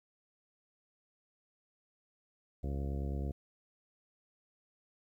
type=harmonic tone; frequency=69.3 Hz; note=C#2; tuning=in tune; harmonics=1 / 2 / 3 / 4 / 5 / 6 / 7 / 8 / 10; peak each=-35 / -41 / -45 / -47 / -49 / -51 / -52 / -53 / -55 dBFS; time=2.63-3.32 s; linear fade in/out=10 ms; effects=12-bit